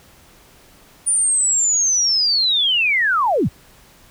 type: linear sweep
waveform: sine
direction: down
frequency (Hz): 9430 to 55.6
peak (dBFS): -14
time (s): 1.06-3.49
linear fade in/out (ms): 20
effects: pink hiss -49 dBFS RMS until 4.1 s